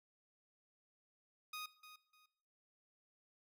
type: tone with echo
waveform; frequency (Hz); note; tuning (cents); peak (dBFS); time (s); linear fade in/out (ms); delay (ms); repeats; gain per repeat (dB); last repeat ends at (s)
15% pulse; 1244.5; D#6; 0; -38; 1.53-1.66; 5; 300; 2; -12; 2.26
effects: noise-tail reverb RT60 0.7 s tail -18 dB re dry